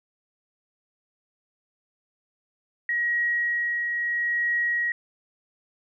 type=tone with tremolo; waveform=sine; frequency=1900 Hz; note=A#6; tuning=33 cents sharp; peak=-21 dBFS; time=2.89-4.92 s; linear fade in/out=2 ms; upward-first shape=triangle; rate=0.75 Hz; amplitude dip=35%; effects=none